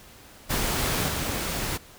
pink noise with level steps, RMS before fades -26 / -29 dBFS, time 0.49-1.78 s, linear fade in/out 20 ms, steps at 1.08 s, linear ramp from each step 2 ms, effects pink hiss -49 dBFS RMS until 1.98 s

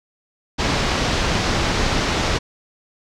pink low-pass noise, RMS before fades -20 dBFS, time 0.58-2.39 s, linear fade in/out 20 ms, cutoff 5900 Hz, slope 24 dB/octave, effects none

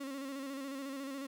35% pulse tone with vibrato, 273.1 Hz, C#4, 26 cents flat, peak -38 dBFS, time 0-1.27 s, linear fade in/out 10 ms, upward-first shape square, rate 14 Hz, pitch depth 43 cents each way, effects none

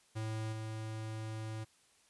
square tone with level steps, 109.9 Hz, A2, 2 cents flat, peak -37 / -40 dBFS, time 0.15-1.65 s, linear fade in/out 20 ms, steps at 0.52 s, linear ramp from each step 10 ms, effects white hiss -68 dBFS RMS until 2.09 s + resampled to 24000 Hz

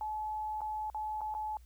sine tone with dropouts, 858 Hz, A5, 44 cents flat, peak -34 dBFS, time 0.01-1.57 s, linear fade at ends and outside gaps 1 ms, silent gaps 0.607-0.616 / 0.9-0.946 / 1.208-1.215 / 1.341-1.349 s, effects added 60 Hz sine -53 dBFS peak until 1.65 s + white hiss -70 dBFS RMS until 1.65 s

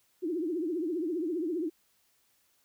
sine tone with vibrato, 334.2 Hz, E4, 24 cents sharp, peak -29 dBFS, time 0.22-1.7 s, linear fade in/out 20 ms, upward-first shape triangle, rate 15 Hz, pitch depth 210 cents each way, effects white hiss -70 dBFS RMS until 2.64 s

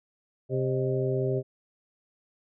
harmonic tone with a mistuned harmonic, 131.4 Hz, C3, 8 cents sharp, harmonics 1 / 2 / 3 / 4 / 5, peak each -28 / -37 / -28 / -34 / -35 dBFS, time 0.49-1.43 s, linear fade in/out 50 ms, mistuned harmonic 5, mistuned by -100 cents, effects none

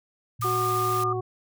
sine tone with pitch glide, 116.54 to 114.27 Hz, A#2 to A#2, 0 to -34 cents, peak -31 dBFS, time 0.39-1.21 s, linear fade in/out 10 ms, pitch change -34 cents, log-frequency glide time 0.56-0.68 s
white high-pass noise, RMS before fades -37 dBFS, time 0.41-1.04 s, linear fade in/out 5 ms, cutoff 1400 Hz, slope 96 dB/octave
sine tone, 1209 Hz, D6, 50 cents sharp, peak -24 dBFS, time 0.42-1.13 s, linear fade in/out 5 ms
harmonic tone, 370 Hz, F#4, in tune, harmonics 1 / 2 / 3, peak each -28 / -34 / -38 dBFS, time 0.44-1.21 s, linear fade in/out 10 ms
effects none

